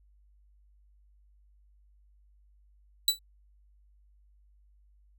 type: tone with exponential decay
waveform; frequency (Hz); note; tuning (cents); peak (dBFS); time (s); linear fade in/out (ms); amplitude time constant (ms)
sawtooth; 3951; B7; 0; -14; 3.08-3.19; 2; 23
effects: added 50 Hz sine -59 dBFS peak until 5.18 s